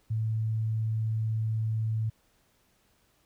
sine tone, 110.5 Hz, A2, 8 cents sharp, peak -26 dBFS, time 0.1-2.1 s, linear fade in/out 10 ms, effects pink hiss -68 dBFS RMS until 3.25 s

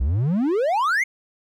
triangle exponential sweep, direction up, 58 to 2217 Hz, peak -16 dBFS, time 0-1.04 s, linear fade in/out 10 ms, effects none

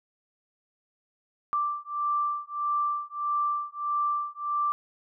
sine beating tone pair, 1174.7 / 1176.3 Hz, D6 / D6, 0 / +2 cents, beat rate 1.6 Hz, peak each -29 dBFS, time 1.53-4.72 s, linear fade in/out 0 ms, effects none

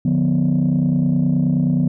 sine chord, B diminished, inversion first, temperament just, 148.16 / 177.8 / 246.9 Hz, D3 / F3 / B3, +16 / +31 / 0 cents, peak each -17 dBFS, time 0.05-1.88 s, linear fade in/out 5 ms, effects tanh soft clip ceiling -10 dBFS

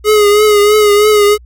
square tone with vibrato, 418.2 Hz, G#4, 12 cents sharp, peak -6 dBFS, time 0.04-1.38 s, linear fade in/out 50 ms, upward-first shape triangle, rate 3.1 Hz, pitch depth 49 cents each way, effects added 60 Hz sine -35 dBFS peak until 1.45 s

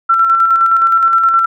sine tone with tremolo, 1348 Hz, E6, 38 cents sharp, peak -6 dBFS, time 0.09-1.46 s, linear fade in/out 10 ms, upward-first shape square, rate 9.6 Hz, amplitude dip 35%, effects none

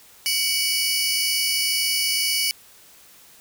sawtooth tone cluster, 2261 / 2942 / 4584 / 5230 Hz, C#7 / F#7 / D8 / E8, +34 / -11 / -43 / -15 cents, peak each -23 dBFS, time 0.26-2.51 s, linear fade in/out 0 ms, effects white hiss -50 dBFS RMS until 3.4 s

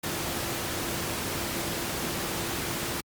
sine tone in noise, 340 Hz, F4, 46 cents flat, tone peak -40 dBFS, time 0.03-3.01 s, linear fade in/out 10 ms, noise pink, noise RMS -31 dBFS, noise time 0.03-3.01 s, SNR -12 dB, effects high-pass 80 Hz 12 dB/octave + Opus 48 kbps

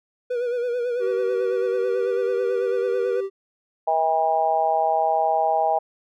triangle tone with vibrato, 485.5 Hz, B4, 30 cents flat, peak -20 dBFS, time 0.3-3.21 s, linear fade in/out 10 ms, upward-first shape sine, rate 9.1 Hz, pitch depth 53 cents each way
triangle tone with pitch glide, 381.7 to 389.7 Hz, G4 to G4, -46 to -10 cents, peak -22 dBFS, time 0.99-3.3 s, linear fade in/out 50 ms, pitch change +36 cents, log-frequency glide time 1.69-2.11 s
harmonic tone, 160.8 Hz, E3, 43 cents flat, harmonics 3 / 4 / 5 / 6, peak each -30 / -22 / -20 / -31 dBFS, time 3.87-5.79 s, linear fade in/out 10 ms
effects none

